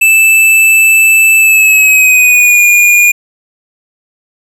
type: tone with pitch glide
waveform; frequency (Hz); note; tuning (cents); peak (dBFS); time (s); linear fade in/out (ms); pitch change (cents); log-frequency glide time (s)
square; 2637 to 2432; E7 to D#7; 0 to -40; -4; 0.01-3.12; 10; -140; 1.38-2.62
effects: none